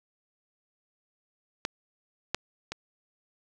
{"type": "clicks", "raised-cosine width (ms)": 0.2, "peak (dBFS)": [-11, -9, -17], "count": 3, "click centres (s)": [1.651, 2.346, 2.72], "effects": []}